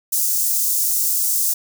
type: high-pass noise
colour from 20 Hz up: white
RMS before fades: -19 dBFS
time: 0.12-1.54 s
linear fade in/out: 10 ms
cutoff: 6100 Hz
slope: 24 dB/octave
effects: none